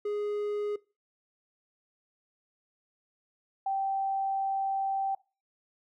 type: tone pair in turn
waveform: triangle / sine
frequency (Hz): 415 / 779.1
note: G#4 / G5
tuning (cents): -1 / -11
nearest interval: major seventh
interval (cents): 1090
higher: second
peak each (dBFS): -27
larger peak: neither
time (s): 0.05-0.76 / 3.66-5.15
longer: second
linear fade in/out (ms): 5
effects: noise-tail reverb RT60 0.3 s tail -21 dB re dry